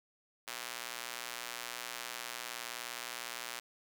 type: tone with high-pass filter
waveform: square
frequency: 59.8 Hz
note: A#1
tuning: 45 cents sharp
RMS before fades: -43 dBFS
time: 0.47-3.6 s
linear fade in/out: 10 ms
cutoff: 1300 Hz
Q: 0.52
effects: none